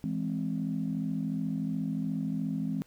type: chord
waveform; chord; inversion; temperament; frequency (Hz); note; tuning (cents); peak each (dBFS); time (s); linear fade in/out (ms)
sine; E augmented; none; equal; 164.81 / 207.7 / 261.6; E3 / G#3 / B#3; 0 / 0 / 0; -33; 0.04-2.82; 0
effects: tanh soft clip ceiling -21 dBFS + pink hiss -63 dBFS RMS until 2.86 s